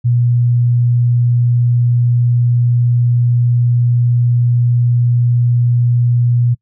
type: tone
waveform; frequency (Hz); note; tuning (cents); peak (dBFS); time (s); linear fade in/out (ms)
sine; 120.8; B2; -38; -9; 0.04-6.55; 20
effects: noise-tail reverb RT60 0.1 s tail -25 dB re dry